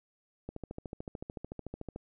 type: click train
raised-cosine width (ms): 2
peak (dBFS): -26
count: 21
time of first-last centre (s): 0.49-1.961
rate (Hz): 13.6
effects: none